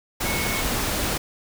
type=tone in noise; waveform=sine; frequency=2200 Hz; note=C#7; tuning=14 cents flat; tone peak=-29 dBFS; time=0.25-0.62 s; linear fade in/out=10 ms; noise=pink; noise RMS=-25 dBFS; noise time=0.2-1.18 s; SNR=-7 dB; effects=none